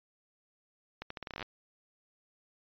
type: accelerating click train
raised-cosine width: 0.3 ms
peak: -23 dBFS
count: 13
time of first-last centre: 1.02-1.427 s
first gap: 84 ms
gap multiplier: 0.81
effects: resampled to 11025 Hz